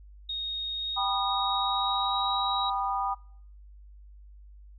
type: tone with pitch glide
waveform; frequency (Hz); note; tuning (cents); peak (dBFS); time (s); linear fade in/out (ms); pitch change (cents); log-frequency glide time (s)
sine; 3729 to 3840; A#7 to B7; 0 to -49; -30; 0.29-2.7; 5; +51; 0.75-2.37
type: chord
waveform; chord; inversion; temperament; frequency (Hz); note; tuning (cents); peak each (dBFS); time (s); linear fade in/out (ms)
sine; G augmented; none; just; 784 / 980 / 1225; G5 / B5 / D#6; 0 / -14 / -27; -30 / -32 / -31; 0.96-3.15; 20
effects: noise-tail reverb RT60 0.6 s tail -23 dB re dry + added 50 Hz sine -47 dBFS peak until 4.78 s